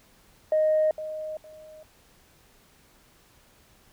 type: tone with echo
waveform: sine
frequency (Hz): 621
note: D#5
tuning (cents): -3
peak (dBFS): -18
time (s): 0.52-0.91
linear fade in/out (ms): 2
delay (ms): 460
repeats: 2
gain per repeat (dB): -13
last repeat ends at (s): 1.83
effects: tanh soft clip ceiling -15 dBFS + pink hiss -59 dBFS RMS until 3.92 s